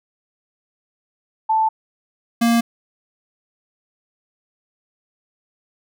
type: tone pair in turn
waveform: sine / square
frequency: 880 / 233.1 Hz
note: A5 / A#3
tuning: 0 / 0 cents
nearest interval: octave + major seventh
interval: 2300 cents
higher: first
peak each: -14 dBFS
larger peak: neither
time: 1.49-1.69 / 2.41-2.61 s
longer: neither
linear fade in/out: 10 ms
effects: none